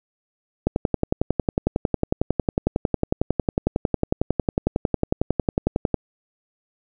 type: click train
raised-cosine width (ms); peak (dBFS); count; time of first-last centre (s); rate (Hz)
2; -5; 59; 0.67-5.943; 11
effects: none

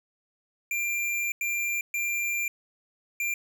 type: tone bursts at uneven times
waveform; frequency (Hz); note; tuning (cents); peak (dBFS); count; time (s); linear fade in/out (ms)
square; 2378; D7; +21; -27; 4; 0.71-1.32 / 1.41-1.81 / 1.94-2.48 / 3.2-3.34; 2
effects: none

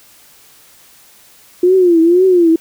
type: tone with vibrato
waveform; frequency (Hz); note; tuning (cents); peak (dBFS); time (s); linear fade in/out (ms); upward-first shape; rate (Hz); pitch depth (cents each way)
sine; 350.9; F4; +8; -6; 1.63-2.56; 5; triangle; 2; 150
effects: white hiss -45 dBFS RMS until 2.6 s

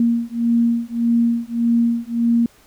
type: beating tone pair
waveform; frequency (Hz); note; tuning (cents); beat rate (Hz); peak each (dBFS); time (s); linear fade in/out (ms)
sine; 233.1 / 234.8; A#3 / A#3; 0 / +13; 1.7; -18; 0-2.46; 2
effects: pink hiss -52 dBFS RMS until 2.66 s

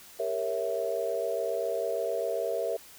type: chord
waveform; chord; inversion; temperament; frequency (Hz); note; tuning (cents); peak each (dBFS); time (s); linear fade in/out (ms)
sine; G diminished seventh; none; equal with one note detuned; 399.3 / 466.2 / 554.4 / 659.3; G4 / Bb4 / Db5 / Fb5; +32 / 0 / 0 / 0; -36 / -32 / -34 / -32; 0.19-2.77; 10
effects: white hiss -51 dBFS RMS until 2.98 s

